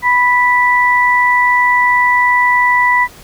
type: tone pair together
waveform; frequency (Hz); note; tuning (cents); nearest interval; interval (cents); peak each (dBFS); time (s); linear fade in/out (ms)
sine; 987.3 / 1970; B5 / B6; -1 / -5; octave; 1196; -11; 0.02-3.08; 50
effects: pink hiss -39 dBFS RMS until 3.23 s